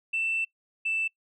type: tone pair in turn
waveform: sine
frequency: 2670 / 2652 Hz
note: E7 / E7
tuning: +22 / +10 cents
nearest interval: unison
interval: 12 cents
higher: first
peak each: -24 dBFS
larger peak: neither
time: 0.13-0.45 / 0.85-1.08 s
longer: first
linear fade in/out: 10 ms
effects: noise-tail reverb RT60 0.1 s tail -24 dB re dry + tanh soft clip ceiling -21 dBFS